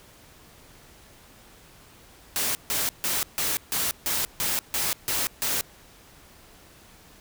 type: noise bursts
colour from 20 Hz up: white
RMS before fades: -26 dBFS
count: 10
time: 2.36-5.61 s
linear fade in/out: 0 ms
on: 190 ms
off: 150 ms
effects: pink hiss -52 dBFS RMS until 7.2 s